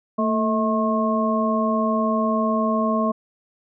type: tone cluster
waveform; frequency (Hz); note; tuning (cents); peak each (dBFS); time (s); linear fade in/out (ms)
sine; 224.1 / 442.1 / 644 / 1080; A3 / A4 / E5 / C#6; +32 / +8 / -41 / -45; -21 / -29 / -24 / -24; 0.18-3.12; 10
effects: none

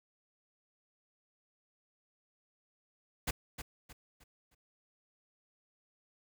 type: noise with echo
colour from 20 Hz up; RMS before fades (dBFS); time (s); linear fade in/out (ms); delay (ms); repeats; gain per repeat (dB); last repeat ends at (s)
pink; -33; 3.27-3.31; 10; 310; 4; -9; 4.55
effects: none

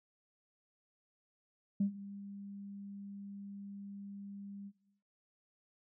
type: tone with ADSR envelope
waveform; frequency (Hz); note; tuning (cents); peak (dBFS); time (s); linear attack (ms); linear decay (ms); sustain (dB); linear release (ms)
sine; 200; G3; +35; -26; 1.8-4.72; 7; 100; -19; 52
effects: noise-tail reverb RT60 0.9 s tail -17 dB re dry + tanh soft clip ceiling -23 dBFS

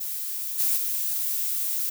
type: noise with level steps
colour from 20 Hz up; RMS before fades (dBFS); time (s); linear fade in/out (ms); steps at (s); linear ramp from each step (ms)
violet; -31 / -23 / -27; 0-1.9; 10; 0.58 / 0.76; 20
effects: none

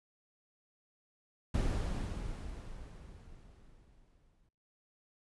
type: noise with exponential decay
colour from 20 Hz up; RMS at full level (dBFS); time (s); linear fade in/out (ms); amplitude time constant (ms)
brown; -30; 1.54-4.49; 5; 640
effects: noise-tail reverb RT60 0.6 s tail -25 dB re dry + resampled to 24000 Hz

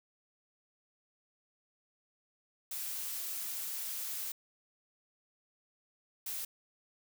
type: noise bursts at uneven times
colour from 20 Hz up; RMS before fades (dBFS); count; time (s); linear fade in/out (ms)
blue; -39; 2; 2.71-4.32 / 6.26-6.45; 5
effects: none

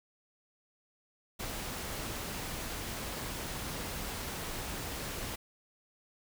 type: noise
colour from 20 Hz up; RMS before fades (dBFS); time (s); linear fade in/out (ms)
pink; -39; 1.39-5.36; 10
effects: none

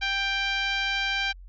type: tone with band-pass filter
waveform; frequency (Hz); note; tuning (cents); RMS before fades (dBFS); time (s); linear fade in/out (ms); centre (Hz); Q
10% pulse; 787; G5; +7; -27; 0.01-1.33; 20; 2100; 0.8
effects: added 45 Hz sine -42 dBFS peak until 1.48 s + resampled to 16000 Hz

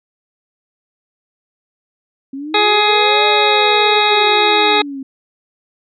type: exponential two-way sweep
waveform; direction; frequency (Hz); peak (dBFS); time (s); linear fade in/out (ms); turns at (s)
sine; up then down; 264.8 to 608 to 264.8; -23; 2.33-5.03; 5; 3.26
type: harmonic tone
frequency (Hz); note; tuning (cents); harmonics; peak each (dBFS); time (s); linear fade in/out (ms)
419; G#4; +15; 1 / 2 / 3 / 4 / 5 / 6 / 8 / 9 / 10; -16 / -15 / -20 / -24 / -21 / -19 / -25 / -17 / -27; 2.54-4.82; 5
effects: none

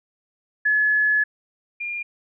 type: tone pair in turn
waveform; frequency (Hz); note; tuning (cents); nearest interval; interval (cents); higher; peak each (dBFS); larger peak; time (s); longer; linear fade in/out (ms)
sine; 1707 / 2408; G#6 / D7; +47 / +43; tritone; 596; second; -16 / -26; first; 0.65-1.24 / 1.8-2.03; first; 10
effects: none

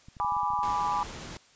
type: clicks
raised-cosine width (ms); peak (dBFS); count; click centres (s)
5; -35; 12; 0.085 / 0.168 / 0.202 / 0.247 / 0.322 / 0.367 / 0.433 / 0.504 / 0.536 / 0.59 / 0.653 / 0.683
type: chord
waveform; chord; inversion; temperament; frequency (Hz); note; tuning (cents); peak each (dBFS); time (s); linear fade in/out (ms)
sine; G# diminished; none; equal; 830.6 / 987.8 / 1174.7; G#5 / B5 / D6; 0 / 0 / 0; -30 / -29 / -31; 0.2-1.03; 0
type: noise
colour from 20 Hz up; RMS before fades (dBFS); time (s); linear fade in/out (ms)
pink; -41; 0.63-1.37; 0
effects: white hiss -59 dBFS RMS until 1.55 s + resampled to 16000 Hz

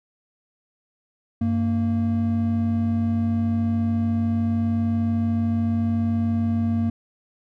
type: tone pair together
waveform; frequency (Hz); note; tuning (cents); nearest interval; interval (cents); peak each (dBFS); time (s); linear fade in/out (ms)
triangle; 96.64 / 230.2; G2 / A#3; -24 / -22; octave + minor third; 1502; -22 / -19; 1.41-6.9; 5
effects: none

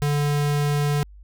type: tone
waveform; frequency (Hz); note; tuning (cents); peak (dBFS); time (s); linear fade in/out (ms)
square; 145.8; D3; -12; -20; 0.02-1.03; 0
effects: added 50 Hz sine -42 dBFS peak until 1.23 s

